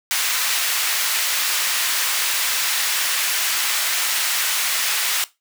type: high-pass noise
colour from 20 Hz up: pink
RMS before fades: -21 dBFS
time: 0.11-5.24 s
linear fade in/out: 0 ms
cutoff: 1700 Hz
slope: 12 dB/octave
effects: noise-tail reverb RT60 0.2 s tail -17 dB re dry